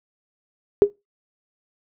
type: tone with exponential decay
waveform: sine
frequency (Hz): 407.3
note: G#4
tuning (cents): -34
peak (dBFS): -4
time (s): 0.82-0.9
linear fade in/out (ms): 0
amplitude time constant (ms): 16
effects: noise-tail reverb RT60 0.2 s tail -20 dB re dry